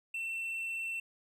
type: tone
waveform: triangle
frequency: 2692 Hz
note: E7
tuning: 36 cents sharp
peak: -33 dBFS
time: 0.14-1 s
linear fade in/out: 5 ms
effects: none